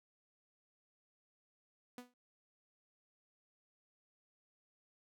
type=tone with exponential decay; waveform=sawtooth; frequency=246.9 Hz; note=B3; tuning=in tune; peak=-40 dBFS; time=1.98-2.14 s; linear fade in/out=2 ms; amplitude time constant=34 ms; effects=none